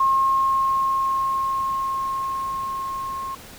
sine tone with level ramp, 1074 Hz, C6, 45 cents sharp, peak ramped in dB -15 to -27 dBFS, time 0-3.35 s, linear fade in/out 5 ms, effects pink hiss -42 dBFS RMS until 3.58 s

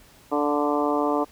harmonic tone with a mistuned harmonic, 146.83 Hz, D3, in tune, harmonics 2 / 3 / 4 / 5 / 6 / 7 / 8, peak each -25 / -27 / -28 / -29 / -30 / -30 / -31 dBFS, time 0.31-1.25 s, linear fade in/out 20 ms, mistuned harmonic 5, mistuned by -17 cents, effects pink hiss -53 dBFS RMS until 1.31 s

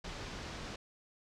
pink low-pass noise, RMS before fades -44 dBFS, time 0.04-0.76 s, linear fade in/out 5 ms, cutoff 6100 Hz, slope 24 dB/octave, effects none

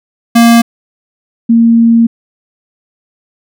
square / sine tone pair in turn, 233.1 / 230.7 Hz, A#3 / A#3, 0 / -18 cents, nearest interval unison, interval 18 cents, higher first, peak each -3 dBFS, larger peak neither, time 0.35-0.62 / 1.49-2.07 s, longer second, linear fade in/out 10 ms, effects none

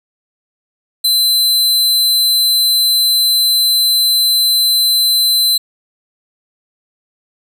sawtooth tone, 4050 Hz, B7, 43 cents sharp, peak -7 dBFS, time 1.04-5.58 s, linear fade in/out 10 ms, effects none

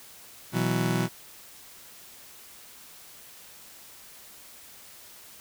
30% pulse chord, B suspended fourth, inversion none, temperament just, 123.47 / 164.63 / 185.21 Hz, B2 / E3 / F#3, 0 / -2 / +2 cents, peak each -26 dBFS, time 0.52-1.09 s, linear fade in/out 50 ms, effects white hiss -49 dBFS RMS until 5.4 s

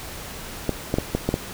clicks, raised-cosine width 2 ms, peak -7 dBFS, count 6, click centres 0.693 / 0.941 / 0.985 / 1.15 / 1.29 / 1.341 s, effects pink hiss -36 dBFS RMS until 1.53 s

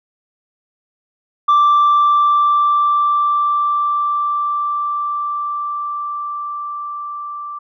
sine tone with level ramp, 1173 Hz, D6, 2 cents flat, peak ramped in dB -6 to -25 dBFS, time 1.48-7.59 s, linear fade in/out 10 ms, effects tanh soft clip ceiling -7 dBFS

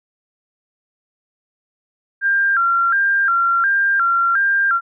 sine tone with vibrato, 1480 Hz, F#6, in tune, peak -13 dBFS, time 2.21-4.81 s, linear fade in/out 50 ms, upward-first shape square, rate 1.4 Hz, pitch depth 130 cents each way, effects none

